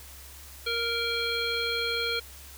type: harmonic tone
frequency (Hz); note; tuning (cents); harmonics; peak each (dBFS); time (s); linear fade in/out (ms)
466.2; A#4; 0; 1 / 3 / 5 / 7 / 9; -33 / -33 / -33 / -33 / -33; 0.66-2.2; 10
effects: added 68 Hz sine -48 dBFS peak until 2.57 s + white hiss -48 dBFS RMS until 2.57 s